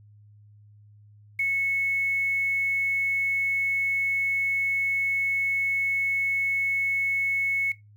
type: tone with quantisation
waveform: sine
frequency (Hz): 2200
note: C#7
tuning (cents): -14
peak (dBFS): -22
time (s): 1.39-7.72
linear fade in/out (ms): 5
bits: 8
effects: noise-tail reverb RT60 0.2 s tail -19 dB re dry + added 104 Hz sine -50 dBFS peak until 7.96 s